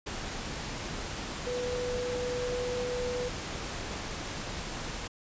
sine tone in noise, 493.6 Hz, B4, 1 cent flat, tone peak -31 dBFS, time 1.46-3.29 s, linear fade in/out 10 ms, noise pink, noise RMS -37 dBFS, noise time 0.06-5.08 s, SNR +3 dB, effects resampled to 16000 Hz

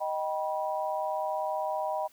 sine chord, Eb augmented, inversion none, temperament just, 622.3 / 777.8 / 972.3 Hz, Eb5 / G5 / B5, 0 / -14 / -27 cents, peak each -32 / -33 / -34 dBFS, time 0-2.08 s, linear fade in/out 20 ms, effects white hiss -61 dBFS RMS until 2.12 s

